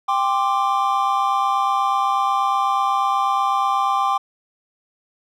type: chord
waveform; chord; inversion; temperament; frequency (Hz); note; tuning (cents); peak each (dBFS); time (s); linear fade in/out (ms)
triangle; G suspended fourth; none; equal with one note detuned; 791.3 / 1046.5 / 1174.7; G5 / C6 / D6; +16 / 0 / 0; -19 / -20 / -19; 0.08-4.18; 10
effects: none